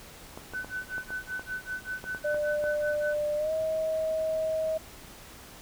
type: clicks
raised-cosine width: 1 ms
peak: -26 dBFS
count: 10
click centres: 0.375 / 0.536 / 0.646 / 0.981 / 1.105 / 1.395 / 2.041 / 2.148 / 2.345 / 2.64 s
type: tone with tremolo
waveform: sine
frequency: 1507 Hz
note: F#6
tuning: 31 cents sharp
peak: -30 dBFS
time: 0.53-3.15 s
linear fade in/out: 20 ms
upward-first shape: sine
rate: 5.2 Hz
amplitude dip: 100%
type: tone with pitch glide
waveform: sine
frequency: 596 to 635.1 Hz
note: D5 to D#5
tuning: +25 to +35 cents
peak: -26 dBFS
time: 2.24-4.78 s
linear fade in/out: 10 ms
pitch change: +110 cents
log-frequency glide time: 3.37-3.52 s
effects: pink hiss -48 dBFS RMS until 5.61 s